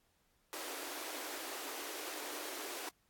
pink high-pass noise, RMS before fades -44 dBFS, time 0.53-2.89 s, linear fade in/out 0 ms, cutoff 280 Hz, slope 96 dB/octave, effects pink hiss -75 dBFS RMS until 3.09 s + AAC 64 kbps

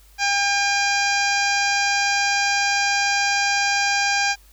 harmonic tone, 803 Hz, G5, 41 cents sharp, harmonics 1 / 2 / 3 / 4 / 5 / 6 / 7 / 8 / 9, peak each -23 / -23 / -24 / -33 / -33 / -27 / -29 / -32 / -34 dBFS, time 0.18-4.36 s, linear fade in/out 50 ms, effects added 50 Hz sine -49 dBFS peak until 4.52 s + white hiss -55 dBFS RMS until 4.52 s

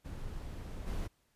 brown noise with level steps, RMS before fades -42 / -36 dBFS, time 0.04-1.08 s, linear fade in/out 20 ms, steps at 0.86 s, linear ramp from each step 20 ms, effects pink hiss -74 dBFS RMS until 1.35 s + resampled to 32000 Hz

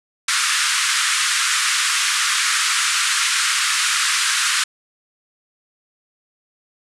pink band-pass noise, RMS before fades -19 dBFS, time 0.28-4.64 s, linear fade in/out 5 ms, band 1200 to 10000 Hz, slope 48 dB/octave, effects none

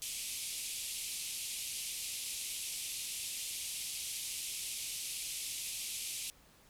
white band-pass noise, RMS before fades -41 dBFS, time 0.02-6.3 s, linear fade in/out 0 ms, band 2300 to 12000 Hz, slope 48 dB/octave, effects pink hiss -63 dBFS RMS until 6.69 s

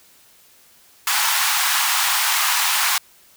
pink high-pass noise, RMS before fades -19 dBFS, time 1.07-2.98 s, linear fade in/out 2 ms, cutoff 830 Hz, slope 48 dB/octave, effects white hiss -52 dBFS RMS until 3.36 s

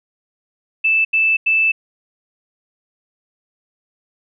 sine tone bursts at uneven times, 2637 Hz, E7, in tune, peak -12 dBFS, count 3, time 0.84-1.05 / 1.13-1.37 / 1.46-1.72 s, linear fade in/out 10 ms, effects none

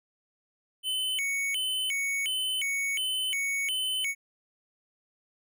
square tone with vibrato, 2600 Hz, E7, 24 cents flat, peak -28 dBFS, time 0.83-4.15 s, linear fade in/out 50 ms, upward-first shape square, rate 1.4 Hz, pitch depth 270 cents each way, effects none

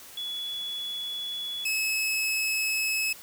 sine / sawtooth tone pair in turn, 3400 / 2585 Hz, G#7 / E7, +40 / -34 cents, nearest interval perfect fourth, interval 474 cents, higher first, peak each -31 / -22 dBFS, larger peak second, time 0.17-1.65 / 1.65-3.13 s, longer neither, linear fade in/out 5 ms, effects white hiss -47 dBFS RMS until 3.22 s

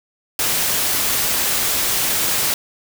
white noise, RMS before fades -19 dBFS, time 0.39-2.54 s, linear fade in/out 2 ms, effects none

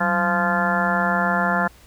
harmonic tone with a mistuned harmonic, 173.6 Hz, F3, 10 cents flat, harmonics 1 / 2 / 3 / 4 / 5 / 6 / 7 / 8 / 9 / 10, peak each -24 / -36 / -29 / -25 / -27 / -27 / -35 / -24 / -35 / -25 dBFS, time 0-1.68 s, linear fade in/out 10 ms, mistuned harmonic 1, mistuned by +150 cents, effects added 60 Hz sine -51 dBFS peak until 1.86 s + pink hiss -51 dBFS RMS until 1.86 s

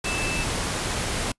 sine tone in noise, 2637 Hz, E7, in tune, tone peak -29 dBFS, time 0.05-0.44 s, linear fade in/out 5 ms, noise pink, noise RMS -27 dBFS, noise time 0.04-1.32 s, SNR -5 dB, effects noise-tail reverb RT60 0.1 s tail -25 dB re dry + resampled to 24000 Hz

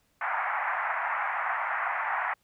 pink band-pass noise, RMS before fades -30 dBFS, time 0.21-2.34 s, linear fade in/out 5 ms, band 730 to 2100 Hz, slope 48 dB/octave, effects pink hiss -70 dBFS RMS until 2.43 s

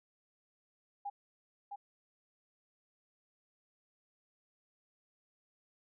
sine tone with echo, 810 Hz, G#5, 43 cents flat, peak -37 dBFS, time 1.05-1.1 s, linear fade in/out 10 ms, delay 660 ms, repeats 1, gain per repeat -4 dB, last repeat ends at 1.76 s, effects none

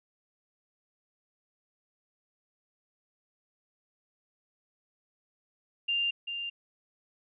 sine tone with echo, 2794 Hz, F7, in tune, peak -26 dBFS, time 5.88-6.11 s, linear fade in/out 10 ms, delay 390 ms, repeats 1, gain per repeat -7 dB, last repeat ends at 6.5 s, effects none

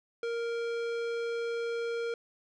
sine tone with tanh clipping, 466.2 Hz, A#4, in tune, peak -33 dBFS, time 0.23-2.14 s, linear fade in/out 2 ms, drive 17 dB, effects none

